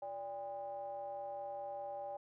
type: ring-modulated tone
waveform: triangle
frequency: 111.6 Hz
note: A2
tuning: 25 cents sharp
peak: -36 dBFS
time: 0.02-2.17 s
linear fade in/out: 5 ms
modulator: 692 Hz
effects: none